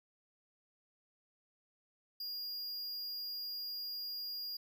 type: tone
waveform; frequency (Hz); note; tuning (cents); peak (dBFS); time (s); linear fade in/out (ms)
square; 4836; D8; +50; -40; 2.2-4.57; 5
effects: none